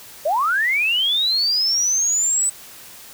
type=linear sweep; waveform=sine; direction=up; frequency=554.4 to 8050 Hz; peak=-16 dBFS; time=0.25-2.5 s; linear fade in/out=10 ms; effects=white hiss -41 dBFS RMS until 3.13 s